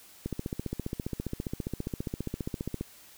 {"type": "click train", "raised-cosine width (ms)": 3, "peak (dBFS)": -19, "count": 39, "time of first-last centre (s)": [0.26, 2.81], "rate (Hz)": 14.9, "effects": ["white hiss -54 dBFS RMS until 3.17 s"]}